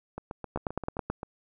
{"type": "two click trains", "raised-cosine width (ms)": 1, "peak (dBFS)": [-22, -15], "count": [9, 6], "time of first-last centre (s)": [[0.18, 1.231], [0.56, 1.101]], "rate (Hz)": [7.61, 9.25], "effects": []}